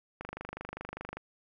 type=click train; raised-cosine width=0.5 ms; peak=-24 dBFS; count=25; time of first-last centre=0.21-1.17 s; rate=25 Hz; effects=none